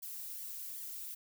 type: noise with flanger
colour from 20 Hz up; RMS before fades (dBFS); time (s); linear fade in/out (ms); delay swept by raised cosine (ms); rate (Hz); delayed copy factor
violet; -44; 0.02-1.15; 10; 0.76 to 2.36; 2.6; -0.65
effects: none